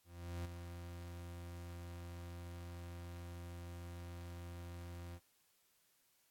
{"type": "tone with ADSR envelope", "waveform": "40% pulse", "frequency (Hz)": 86.6, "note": "F2", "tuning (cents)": -14, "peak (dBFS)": -39, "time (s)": [0.04, 5.2], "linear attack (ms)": 410, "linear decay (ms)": 11, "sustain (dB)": -7, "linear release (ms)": 56, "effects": ["white hiss -75 dBFS RMS until 6.3 s", "AAC 64 kbps"]}